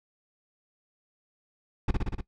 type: noise with echo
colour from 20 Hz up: brown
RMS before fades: -22 dBFS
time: 1.88-1.91 s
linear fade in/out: 5 ms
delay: 60 ms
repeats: 5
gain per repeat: -2 dB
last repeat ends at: 2.21 s
effects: noise-tail reverb RT60 0.1 s tail -19 dB re dry + low-pass 4000 Hz 12 dB/octave